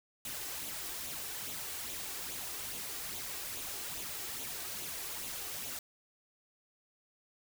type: noise with flanger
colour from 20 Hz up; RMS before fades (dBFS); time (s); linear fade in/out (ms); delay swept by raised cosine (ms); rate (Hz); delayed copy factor
white; -41; 0.25-5.79; 2; 0.28 to 2.68; 2.4; +0.5
effects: none